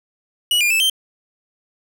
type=tone with pitch steps; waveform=45% pulse; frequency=2923 / 2410 / 2630 / 3133 Hz; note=F#7 / D7 / E7 / G7; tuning=-22 / +44 / -5 / -2 cents; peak=-14 dBFS; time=0.51-0.898 s; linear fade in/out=2 ms; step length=97 ms; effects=none